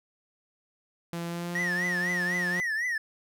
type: tone with pitch glide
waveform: sawtooth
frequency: 170 to 177.94 Hz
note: F3 to F3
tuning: -46 to +33 cents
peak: -28 dBFS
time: 1.13-2.6 s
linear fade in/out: 0 ms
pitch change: +79 cents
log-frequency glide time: 1.26-1.75 s
type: tone with vibrato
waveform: triangle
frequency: 1854 Hz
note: A#6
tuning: 10 cents flat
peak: -25 dBFS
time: 1.55-2.98 s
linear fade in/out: 5 ms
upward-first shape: triangle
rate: 4 Hz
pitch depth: 160 cents each way
effects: none